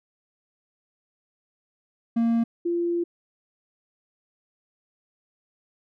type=tone pair in turn; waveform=triangle / sine; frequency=231.1 / 344.1 Hz; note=A#3 / F4; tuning=-15 / -26 cents; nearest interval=perfect fifth; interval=689 cents; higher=second; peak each=-17 / -22 dBFS; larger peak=first; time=2.16-2.44 / 2.65-3.04 s; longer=second; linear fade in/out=10 ms; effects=none